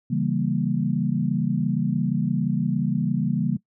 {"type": "chord", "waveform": "sine", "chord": "C# diminished seventh", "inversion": "none", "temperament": "equal", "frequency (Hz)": [138.59, 164.81, 196, 233.1], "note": ["C#3", "E3", "G3", "Bb3"], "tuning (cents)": [0, 0, 0, 0], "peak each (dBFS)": -26, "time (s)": [0.1, 3.57], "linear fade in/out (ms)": 10, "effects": ["noise-tail reverb RT60 0.1 s tail -20 dB re dry"]}